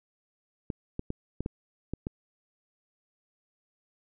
clicks, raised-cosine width 3 ms, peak -19 dBFS, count 7, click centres 0.702 / 0.994 / 1.104 / 1.406 / 1.461 / 1.936 / 2.069 s, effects none

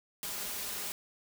white noise with comb filter, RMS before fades -38 dBFS, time 0.23-0.92 s, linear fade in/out 0 ms, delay 4.9 ms, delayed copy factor +0.55, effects none

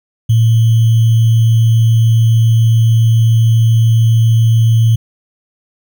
sine tone with sample-and-hold, 113.4 Hz, A#2, 47 cents flat, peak -6 dBFS, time 0.29-4.96 s, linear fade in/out 10 ms, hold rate 3150 Hz, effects none

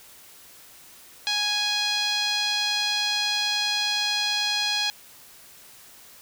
5% pulse tone with low-pass filter, 830.6 Hz, G#5, in tune, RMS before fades -25 dBFS, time 1.27-4.9 s, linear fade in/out 0 ms, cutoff 4100 Hz, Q 2.5, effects white hiss -49 dBFS RMS until 6.21 s

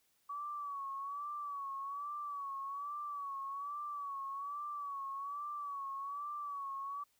sine tone with vibrato, 1135 Hz, C#6, 41 cents sharp, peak -39 dBFS, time 0.29-7.04 s, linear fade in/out 10 ms, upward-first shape sine, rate 1.2 Hz, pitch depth 68 cents each way, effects white hiss -75 dBFS RMS until 7.19 s

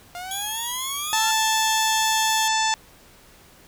sawtooth exponential sweep, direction up, 698.5 to 1400 Hz, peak -28 dBFS, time 0.15-1.31 s, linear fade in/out 0 ms
15% pulse tone with vibrato, 3322 Hz, G#7, in tune, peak -21 dBFS, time 0.31-2.48 s, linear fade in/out 2 ms, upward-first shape sine, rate 4.1 Hz, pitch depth 31 cents each way
harmonic tone, 880 Hz, A5, in tune, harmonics 1 / 2 / 3 / 4 / 5 / 6 / 7 / 8 / 9, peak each -22 / -27 / -31 / -28 / -33 / -31 / -31 / -31 / -36 dBFS, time 1.13-2.74 s, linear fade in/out 0 ms
effects pink hiss -51 dBFS RMS until 3.67 s

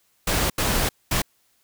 pink noise bursts at uneven times, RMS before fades -22 dBFS, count 3, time 0.27-0.5 / 0.58-0.89 / 1.11-1.22 s, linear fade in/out 5 ms, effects white hiss -65 dBFS RMS until 1.63 s

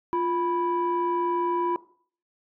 sine tone pair together, 349.2 / 986.3 Hz, F4 / B5, 0 / -3 cents, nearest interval octave + tritone, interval 1797 cents, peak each -24 dBFS, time 0.13-1.76 s, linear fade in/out 0 ms, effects noise-tail reverb RT60 0.5 s tail -18 dB re dry + tanh soft clip ceiling -18 dBFS

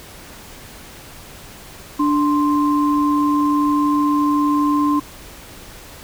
sine tone pair together, 293.5 / 1046.5 Hz, D4 / C6, -1 / 0 cents, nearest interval octave + minor seventh, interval 2201 cents, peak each -15 / -19 dBFS, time 1.99-5 s, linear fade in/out 10 ms, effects pink hiss -39 dBFS RMS until 6.03 s

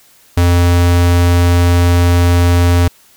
square tone, 87.31 Hz, F2, in tune, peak -8 dBFS, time 0.37-2.88 s, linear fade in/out 5 ms, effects white hiss -47 dBFS RMS until 3.16 s

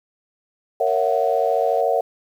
sine chord, F# dominant seventh, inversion first, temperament just, 462.5 / 555 / 666 / 740 Hz, A#4 / C#5 / E5 / F#5, -14 / +2 / +18 / 0 cents, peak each -22 dBFS, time 0.8-2.01 s, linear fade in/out 5 ms
click train, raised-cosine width 0.2 ms, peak -32 dBFS, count 144, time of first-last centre 0.87-1.805 s, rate 153 Hz
effects 8-bit

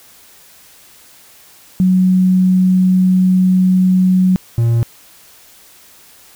sine / triangle tone pair in turn, 185 / 116.54 Hz, F#3 / A#2, 0 / 0 cents, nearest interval minor sixth, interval 800 cents, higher first, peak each -8 dBFS, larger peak neither, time 1.8-4.36 / 4.58-4.83 s, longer first, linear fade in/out 0 ms, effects white hiss -44 dBFS RMS until 6.35 s

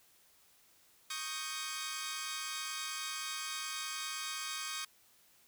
10% pulse chord, Eb dominant seventh, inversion third, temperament equal, 1108.7 / 1244.5 / 1568 / 1864.7 Hz, Db6 / Eb6 / G6 / Bb6, 0 / 0 / 0 / 0 cents, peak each -35 / -34 / -35 / -39 dBFS, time 1.1-4.85 s, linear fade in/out 5 ms, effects white hiss -66 dBFS RMS until 5.47 s

